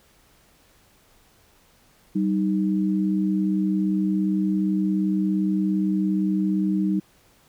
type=tone pair together; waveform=sine; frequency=192.8 / 310.2 Hz; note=G3 / D#4; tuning=-28 / -5 cents; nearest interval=minor sixth; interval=823 cents; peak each=-21 / -24 dBFS; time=2.15-7 s; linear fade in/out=10 ms; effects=pink hiss -58 dBFS RMS until 7.48 s